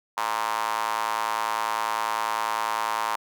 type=tone with high-pass filter; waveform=square; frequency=55 Hz; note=A1; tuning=in tune; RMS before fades=-27 dBFS; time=0.17-3.16 s; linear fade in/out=5 ms; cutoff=970 Hz; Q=4.4; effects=none